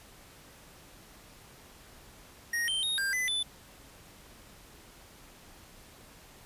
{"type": "tone with pitch steps", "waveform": "square", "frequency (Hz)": [1872, 3124, 3731, 1592, 2010, 3500], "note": ["A#6", "G7", "A#7", "G6", "B6", "A7"], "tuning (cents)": [7, -7, 1, 26, 30, -10], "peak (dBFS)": -29, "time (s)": [2.53, 3.43], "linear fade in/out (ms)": 5, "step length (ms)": 150, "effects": ["pink hiss -54 dBFS RMS until 6.45 s", "resampled to 32000 Hz"]}